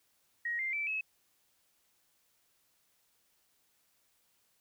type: tone with pitch steps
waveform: sine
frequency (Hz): 1888 / 2095 / 2324 / 2579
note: A#6 / C7 / D7 / E7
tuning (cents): +22 / +2 / -19 / -39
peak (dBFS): -32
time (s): 0.45-1.01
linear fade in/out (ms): 5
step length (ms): 140
effects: white hiss -73 dBFS RMS until 4.6 s